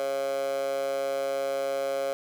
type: tone with high-pass filter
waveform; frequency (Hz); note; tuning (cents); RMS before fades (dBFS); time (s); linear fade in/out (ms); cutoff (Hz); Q
15% pulse; 136.9; C#3; -21; -29; 0-2.13; 0; 580; 5.9
effects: none